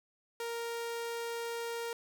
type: tone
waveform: sawtooth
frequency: 466.2 Hz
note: A#4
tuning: in tune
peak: -32 dBFS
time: 0.4-1.93 s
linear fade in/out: 2 ms
effects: none